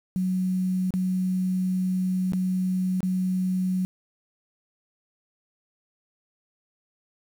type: tone with dropouts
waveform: sine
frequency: 185 Hz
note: F#3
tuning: in tune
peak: -22 dBFS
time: 0.16-3.85 s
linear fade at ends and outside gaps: 0 ms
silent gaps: 0.906-0.939 / 2.322-2.334 / 3.005-3.03 s
effects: 8-bit